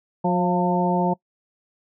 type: harmonic tone with a mistuned harmonic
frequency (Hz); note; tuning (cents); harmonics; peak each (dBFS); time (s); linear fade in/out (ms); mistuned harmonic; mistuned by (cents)
179.3; F3; +46; 1 / 2 / 3 / 4 / 5; -21 / -26 / -27 / -26 / -24; 0.24-1.14; 10; 4; -46
effects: noise-tail reverb RT60 0.1 s tail -24 dB re dry